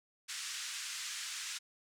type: band-pass noise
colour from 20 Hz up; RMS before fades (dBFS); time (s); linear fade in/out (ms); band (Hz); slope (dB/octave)
white; -42; 0.28-1.59; 20; 1400 to 7900; 24
effects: none